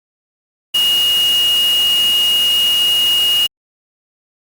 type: tone in noise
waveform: sine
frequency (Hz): 2868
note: F7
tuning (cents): +45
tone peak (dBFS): -11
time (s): 0.74-3.47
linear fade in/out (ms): 10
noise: white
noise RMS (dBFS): -25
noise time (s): 0.74-3.47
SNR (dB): +11
effects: Opus 48 kbps